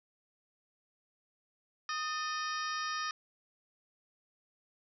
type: harmonic tone with a mistuned harmonic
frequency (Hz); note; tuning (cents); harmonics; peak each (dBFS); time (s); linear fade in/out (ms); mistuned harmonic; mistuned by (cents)
622.3; D#5; 0; 2 / 3 / 4 / 5 / 6 / 7 / 8 / 9; -36 / -40 / -46 / -49 / -48 / -51 / -45 / -44; 1.89-3.11; 2; 3; -63
effects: none